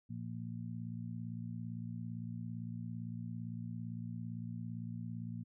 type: harmonic tone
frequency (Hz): 57.7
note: A#1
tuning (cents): -17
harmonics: 2 / 3 / 4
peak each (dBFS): -43 / -45 / -46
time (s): 0.09-5.44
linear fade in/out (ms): 20
effects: none